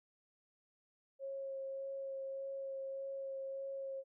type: tone with vibrato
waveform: sine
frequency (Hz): 542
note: C#5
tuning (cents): -39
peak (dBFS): -40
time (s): 1.19-4.04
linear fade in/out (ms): 50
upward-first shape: sine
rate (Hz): 1.7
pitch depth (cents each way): 11
effects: none